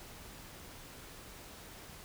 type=silence; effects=pink hiss -51 dBFS RMS until 2.04 s